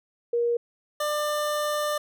sine / 25% pulse tone pair in turn, 473.3 / 596.3 Hz, A#4 / D5, +26 / +26 cents, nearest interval major third, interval 400 cents, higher second, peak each -21 / -21 dBFS, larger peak neither, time 0.33-0.57 / 1-1.98 s, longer second, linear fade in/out 5 ms, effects none

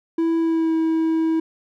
triangle tone with pitch glide, 329.6 to 323 Hz, E4 to E4, 0 to -35 cents, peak -15 dBFS, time 0.18-1.4 s, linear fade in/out 5 ms, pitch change -35 cents, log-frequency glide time 0.38-0.74 s, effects none

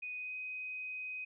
sine tone with pitch glide, 2489 to 2511 Hz, D#7 to D#7, 0 to +15 cents, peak -39 dBFS, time 0.02-1.25 s, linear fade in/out 10 ms, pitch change +15 cents, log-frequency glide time 0.13-0.35 s, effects none

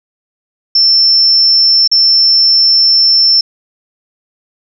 sine tone with dropouts, 5360 Hz, E8, 28 cents sharp, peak -5 dBFS, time 0.75-3.41 s, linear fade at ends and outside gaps 5 ms, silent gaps 1.877-1.915 s, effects none

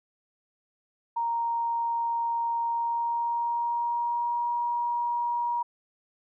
sine tone with pitch glide, 932.3 to 953 Hz, A#5 to A#5, 0 to +38 cents, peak -25 dBFS, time 1.16-5.63 s, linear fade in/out 10 ms, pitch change +38 cents, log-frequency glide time 2.66-4.5 s, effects none

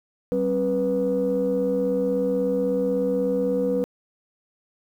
sine tone cluster, 191.9 / 268.2 / 489.3 Hz, G3 / C4 / B4, -37 / +43 / -16 cents, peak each -26 / -26 / -21 dBFS, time 0.32-3.84 s, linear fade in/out 0 ms, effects tanh soft clip ceiling -14 dBFS + 9-bit

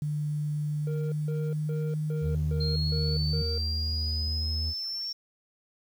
sine tone with pitch glide, 149.3 to 152.88 Hz, D3 to D#3, +29 to -30 cents, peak -27 dBFS, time 0.02-3.42 s, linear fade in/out 2 ms, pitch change +41 cents, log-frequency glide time 0.66-1.84 s
triangle tone bursts, 466.2 Hz, A#4, in tune, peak -33 dBFS, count 7, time 0.87-3.58 s, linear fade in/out 2 ms, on 250 ms, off 160 ms
triangle tone, 78.9 Hz, D#2, 25 cents sharp, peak -26 dBFS, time 2.21-4.74 s, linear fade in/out 50 ms
sine linear sweep, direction up, 4186 to 5480 Hz, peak -31 dBFS, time 2.6-5.13 s, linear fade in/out 10 ms
effects tanh soft clip ceiling -14 dBFS + 9-bit

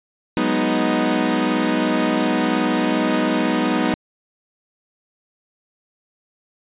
sawtooth chord, G# minor seventh, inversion third, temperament equal, 185 / 207.7 / 246.9 / 311.1 Hz, F#3 / G#3 / B3 / D#4, 0 / 0 / 0 / 0 cents, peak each -22 / -21 / -17 / -17 dBFS, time 0.37-3.94 s, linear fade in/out 0 ms, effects resampled to 8000 Hz

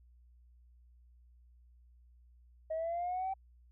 sine linear sweep, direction up, 629 to 776 Hz, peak -32 dBFS, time 2.7-3.34 s, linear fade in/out 10 ms, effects tanh soft clip ceiling -30 dBFS + added 60 Hz sine -59 dBFS peak until 3.71 s

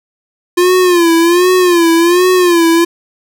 square tone with vibrato, 349.2 Hz, F4, in tune, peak -7 dBFS, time 0.57-2.85 s, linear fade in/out 10 ms, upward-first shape sine, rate 1.3 Hz, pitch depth 95 cents each way, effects none

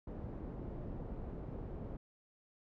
pink low-pass noise, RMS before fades -44 dBFS, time 0.07-1.97 s, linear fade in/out 5 ms, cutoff 500 Hz, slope 12 dB/octave, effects none

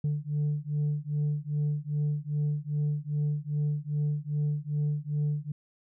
sine beating tone pair, 146.83 / 149.33 Hz, D3 / D3, 0 / +29 cents, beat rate 2.5 Hz, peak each -28 dBFS, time 0.04-5.52 s, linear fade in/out 5 ms, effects tanh soft clip ceiling -23 dBFS

